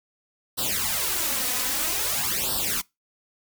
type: noise with flanger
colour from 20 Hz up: white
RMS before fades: -26 dBFS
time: 0.57-2.82 s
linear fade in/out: 20 ms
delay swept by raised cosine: 0.22 to 4.02 ms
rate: 0.51 Hz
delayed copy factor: +0.9
effects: noise-tail reverb RT60 0.2 s tail -23 dB re dry